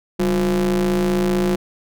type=ring-modulated tone; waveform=square; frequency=82.41 Hz; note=E2; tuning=in tune; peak=-14 dBFS; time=0.19-1.56 s; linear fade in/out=10 ms; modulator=275 Hz; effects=none